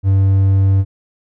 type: tone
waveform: triangle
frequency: 97 Hz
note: G2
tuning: 18 cents flat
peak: -7 dBFS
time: 0.03-0.85 s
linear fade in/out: 50 ms
effects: none